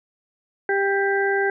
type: harmonic tone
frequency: 395.2 Hz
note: G4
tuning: 14 cents sharp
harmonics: 1 / 2 / 4 / 5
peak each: -21 / -26 / -23 / -30 dBFS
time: 0.69-1.5 s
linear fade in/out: 2 ms
effects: none